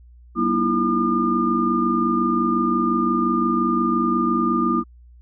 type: tone cluster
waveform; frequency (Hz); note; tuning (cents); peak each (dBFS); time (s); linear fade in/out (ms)
sine; 191.6 / 239.8 / 308.4 / 334.1 / 1209; G3 / A#3 / D#4 / E4 / D6; -39 / +49 / -15 / +23 / +50; -27 / -22 / -29 / -23 / -21; 0.35-4.84; 50
effects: added 60 Hz sine -44 dBFS peak until 5.21 s